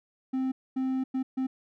triangle tone bursts at uneven times, 261.6 Hz, C4, in tune, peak -24 dBFS, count 4, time 0.33-0.52 / 0.76-1.04 / 1.14-1.23 / 1.37-1.47 s, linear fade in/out 10 ms, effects none

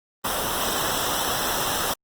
pink noise with comb filter, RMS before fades -25 dBFS, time 0.24-1.94 s, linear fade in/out 10 ms, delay 0.44 ms, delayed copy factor -0.75, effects Opus 24 kbps

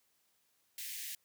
white high-pass noise, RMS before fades -43 dBFS, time 0.78-1.15 s, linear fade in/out 2 ms, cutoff 1700 Hz, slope 96 dB/octave, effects white hiss -75 dBFS RMS until 1.24 s + high-pass 60 Hz 12 dB/octave

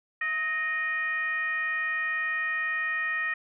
sine tone with frequency modulation, 1862 Hz, A#6, 2 cents flat, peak -26 dBFS, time 0.21-3.34 s, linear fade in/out 5 ms, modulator 591 Hz, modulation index 0.65, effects none

